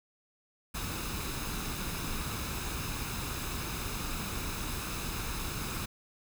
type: noise with comb filter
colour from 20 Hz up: pink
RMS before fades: -36 dBFS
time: 0.74-5.86 s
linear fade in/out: 10 ms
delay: 0.78 ms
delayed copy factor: +0.5
effects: none